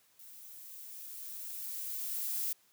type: noise with level ramp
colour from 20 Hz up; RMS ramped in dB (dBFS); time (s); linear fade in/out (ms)
violet; -53 to -34; 0.19-2.53; 5
effects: white hiss -68 dBFS RMS until 2.72 s + high-pass 80 Hz 12 dB/octave